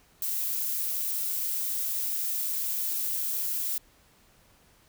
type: noise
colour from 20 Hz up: violet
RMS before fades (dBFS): -30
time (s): 0.22-3.78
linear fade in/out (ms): 2
effects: pink hiss -61 dBFS RMS until 4.88 s

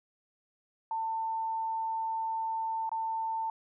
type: tone with dropouts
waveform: sine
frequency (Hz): 895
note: A5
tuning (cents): +29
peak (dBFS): -30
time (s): 0.91-3.5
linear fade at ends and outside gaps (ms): 2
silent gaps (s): 2.893-2.916
effects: none

